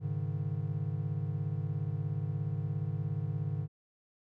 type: chord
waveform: triangle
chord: Ab suspended fourth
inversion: none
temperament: equal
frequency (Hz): 103.83 / 138.59 / 155.56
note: Ab2 / Db3 / Eb3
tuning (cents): 0 / 0 / 0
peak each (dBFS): -34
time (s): 0-3.68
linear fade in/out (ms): 50
effects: none